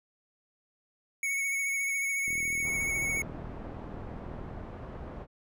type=tone with vibrato; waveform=square; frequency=2217 Hz; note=C#7; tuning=in tune; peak=-29 dBFS; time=1.23-3.22 s; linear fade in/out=2 ms; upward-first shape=triangle; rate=14 Hz; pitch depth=28 cents each way
type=click train; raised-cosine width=3 ms; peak=-32 dBFS; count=96; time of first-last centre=2.28-4.637 s; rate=40.3 Hz
type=low-pass noise; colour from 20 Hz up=pink; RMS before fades=-42 dBFS; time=2.62-5.27 s; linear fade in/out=50 ms; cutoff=1000 Hz; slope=12 dB/octave
effects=none